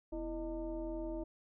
sine tone with frequency modulation, 329.6 Hz, E4, in tune, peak -37 dBFS, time 0.12-1.24 s, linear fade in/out 10 ms, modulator 288 Hz, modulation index 1.1, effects none

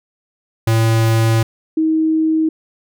square / sine tone pair in turn, 112.8 / 317.2 Hz, A2 / D#4, +44 / +33 cents, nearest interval octave + tritone, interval 1789 cents, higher second, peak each -12 dBFS, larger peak neither, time 0.67-1.43 / 1.77-2.49 s, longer first, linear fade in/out 5 ms, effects none

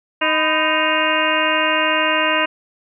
harmonic tone with a mistuned harmonic, 311.1 Hz, D#4, in tune, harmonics 1 / 2 / 3 / 4 / 5 / 6 / 7 / 8 / 9, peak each -26 / -22 / -22 / -25 / -23 / -24 / -27 / -24 / -22 dBFS, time 0.21-2.46 s, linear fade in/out 10 ms, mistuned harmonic 3, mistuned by +120 cents, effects none

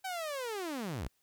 sawtooth linear sweep, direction down, 776 to 41.7 Hz, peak -32 dBFS, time 0.04-1.08 s, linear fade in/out 10 ms, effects white hiss -75 dBFS RMS until 1.22 s

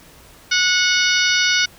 harmonic tone with a mistuned harmonic, 732 Hz, F#5, 19 cents flat, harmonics 2 / 3 / 4 / 5 / 6 / 7 / 8, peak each -19 / -21 / -22 / -23 / -24 / -24 / -25 dBFS, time 0.51-1.66 s, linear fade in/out 10 ms, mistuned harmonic 6, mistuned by +38 cents, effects pink hiss -46 dBFS RMS until 1.78 s

